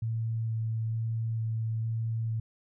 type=tone with vibrato; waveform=sine; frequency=112.6 Hz; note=A2; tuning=40 cents sharp; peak=-28 dBFS; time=0.02-2.4 s; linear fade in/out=5 ms; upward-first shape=square; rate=1.1 Hz; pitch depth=9 cents each way; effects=none